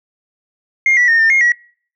sine tone with pitch steps, 2124 / 1951 / 1834 / 1802 / 2139 / 1921 Hz, C7 / B6 / A#6 / A6 / C7 / B6, +25 / -22 / -29 / +41 / +38 / -48 cents, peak -7 dBFS, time 0.86-1.52 s, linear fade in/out 2 ms, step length 110 ms, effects noise-tail reverb RT60 0.5 s tail -26 dB re dry + tanh soft clip ceiling -6 dBFS

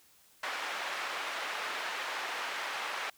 white band-pass noise, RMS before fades -37 dBFS, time 0.43-3.1 s, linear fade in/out 5 ms, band 690 to 2100 Hz, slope 12 dB/octave, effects white hiss -63 dBFS RMS until 3.17 s

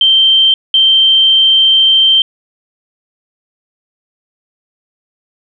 sine tone pair in turn, 3133 / 3133 Hz, G7 / G7, -2 / -2 cents, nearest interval unison, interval 0 cents, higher neither, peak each -5 dBFS, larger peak neither, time 0.01-0.54 / 0.74-2.22 s, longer second, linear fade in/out 2 ms, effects none

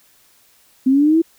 sine linear sweep, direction up, 255.6 to 335.3 Hz, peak -10 dBFS, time 0.86-1.22 s, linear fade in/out 10 ms, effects white hiss -54 dBFS RMS until 1.38 s

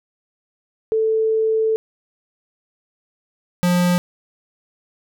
sine / square tone pair in turn, 441.4 / 177.36 Hz, A4 / F3, +5 / +27 cents, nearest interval octave + major third, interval 1578 cents, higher first, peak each -15 dBFS, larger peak neither, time 0.92-1.76 / 3.63-3.98 s, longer first, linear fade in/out 0 ms, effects none

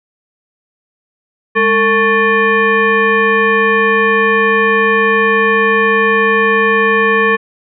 sine tone with frequency modulation, 1108.7 Hz, C#6, in tune, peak -8 dBFS, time 1.55-7.37 s, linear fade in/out 20 ms, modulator 657 Hz, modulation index 1.6, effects none

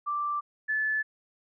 sine tone pair in turn, 1174.7 / 1734.9 Hz, D6 / A6, 0 / -25 cents, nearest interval perfect fifth, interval 675 cents, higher second, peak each -27 / -25 dBFS, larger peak second, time 0.06-0.41 / 0.68-1.03 s, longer neither, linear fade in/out 20 ms, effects none

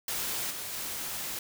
white noise with level steps, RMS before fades -33 / -38 / -36 dBFS, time 0.08-1.39 s, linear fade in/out 2 ms, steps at 0.5 / 0.72 s, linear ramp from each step 10 ms, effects none

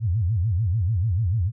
sine tone with vibrato, 98.8 Hz, G2, 14 cents sharp, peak -19 dBFS, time 0-1.52 s, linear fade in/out 50 ms, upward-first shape sine, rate 6.8 Hz, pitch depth 300 cents each way, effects none

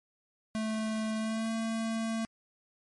square tone with pitch glide, 218.8 to 225 Hz, A3 to A3, -9 to +39 cents, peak -31 dBFS, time 0.55-2.25 s, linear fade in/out 0 ms, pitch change +48 cents, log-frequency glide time 1.17-1.52 s, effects MP3 48 kbps

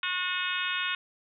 harmonic tone, 363.3 Hz, F#4, 32 cents flat, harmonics 3 / 4 / 5 / 6 / 7 / 8 / 9 / 10, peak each -37 / -33 / -38 / -39 / -34 / -36 / -40 / -37 dBFS, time 0.03-0.95 s, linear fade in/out 2 ms, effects none

